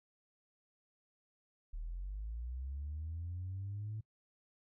sine linear sweep, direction up, 36.77 to 110 Hz, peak -38 dBFS, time 1.73-4.01 s, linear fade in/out 10 ms, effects noise-tail reverb RT60 0.1 s tail -26 dB re dry + tanh soft clip ceiling -35 dBFS

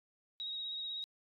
sine tone with vibrato, 3790 Hz, A#7, 28 cents sharp, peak -38 dBFS, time 0.4-1.04 s, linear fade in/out 0 ms, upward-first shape triangle, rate 16 Hz, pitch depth 33 cents each way, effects AAC 64 kbps

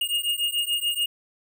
square beating tone pair, 2845 / 2851.9 Hz, F7 / F7, +31 / +36 cents, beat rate 6.9 Hz, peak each -27 dBFS, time 0.01-1.06 s, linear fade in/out 5 ms, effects none

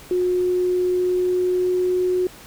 sine tone with pitch glide, 361.6 to 364.7 Hz, F#4 to F#4, -40 to -25 cents, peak -17 dBFS, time 0.11-2.27 s, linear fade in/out 2 ms, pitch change +15 cents, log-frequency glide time 0.44-2.15 s, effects pink hiss -43 dBFS RMS until 2.46 s

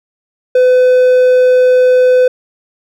triangle tone, 505 Hz, B4, 39 cents sharp, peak -3 dBFS, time 0.55-2.28 s, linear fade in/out 5 ms, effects none

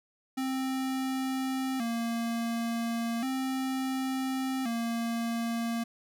square tone with vibrato, 246.9 Hz, B3, in tune, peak -30 dBFS, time 0.37-5.84 s, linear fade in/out 10 ms, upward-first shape square, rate 0.35 Hz, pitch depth 110 cents each way, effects none

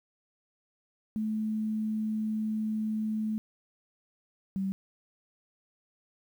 sine tone pair in turn, 216.7 / 193.06 Hz, A3 / G3, -26 / -26 cents, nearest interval major second, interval 200 cents, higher first, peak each -28 dBFS, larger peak neither, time 1.16-3.38 / 4.56-4.72 s, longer first, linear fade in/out 0 ms, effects 10-bit

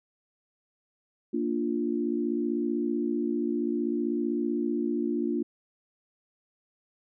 sine chord, Bb major, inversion none, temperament equal, 233.1 / 293.7 / 349.2 Hz, Bb3 / D4 / F4, 0 / 0 / 0 cents, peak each -30 dBFS, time 1.33-5.43 s, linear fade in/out 10 ms, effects none

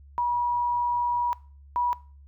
sine tone pair in turn, 965 / 971.7 Hz, B5 / B5, -40 / -28 cents, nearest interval unison, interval 12 cents, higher second, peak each -22 dBFS, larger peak neither, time 0.18-1.33 / 1.76-1.93 s, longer first, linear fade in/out 0 ms, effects noise-tail reverb RT60 0.4 s tail -21 dB re dry + added 70 Hz sine -47 dBFS peak until 2.27 s

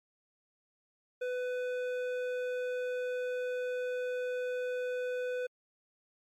triangle tone with hard clipping, 499.2 Hz, B4, 19 cents sharp, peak -34 dBFS, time 1.21-5.47 s, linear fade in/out 10 ms, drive 14 dB, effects MP3 64 kbps

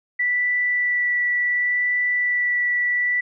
sine tone with vibrato, 1965 Hz, B6, 9 cents flat, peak -18 dBFS, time 0.19-3.21 s, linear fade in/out 10 ms, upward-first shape sine, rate 0.69 Hz, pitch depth 8 cents each way, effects none

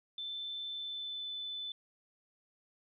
sine tone with pitch glide, 3534 to 3508 Hz, A7 to A7, +7 to -6 cents, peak -38 dBFS, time 0.18-1.72 s, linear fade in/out 2 ms, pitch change -13 cents, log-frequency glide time 0.7-1.31 s, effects none

